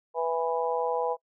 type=harmonic tone; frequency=164.81 Hz; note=E3; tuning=in tune; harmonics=3 / 4 / 5 / 6; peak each=-28 / -33 / -31 / -33 dBFS; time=0.14-1.17 s; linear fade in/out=50 ms; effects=noise-tail reverb RT60 0.1 s tail -25 dB re dry